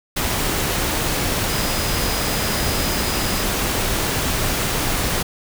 sine tone in noise, 4978 Hz, D#8, in tune, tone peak -31 dBFS, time 1.49-3.44 s, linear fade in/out 10 ms, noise pink, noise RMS -21 dBFS, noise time 0.16-5.23 s, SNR -13 dB, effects none

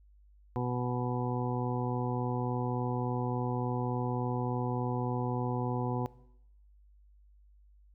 harmonic tone, 123.47 Hz, B2, in tune, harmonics 1 / 2 / 3 / 4 / 6 / 7 / 8, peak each -33 / -36 / -38 / -39 / -41 / -41 / -42 dBFS, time 0.56-6.06 s, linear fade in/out 0 ms, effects noise-tail reverb RT60 0.8 s tail -20 dB re dry + added 50 Hz sine -57 dBFS peak until 7.94 s

